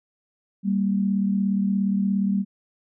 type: tone pair together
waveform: sine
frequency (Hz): 195.93 / 233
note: G3 / A#3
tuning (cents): -1 / -1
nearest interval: minor third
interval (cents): 300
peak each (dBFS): -20 / -27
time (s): 0.63-2.45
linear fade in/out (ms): 50
effects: none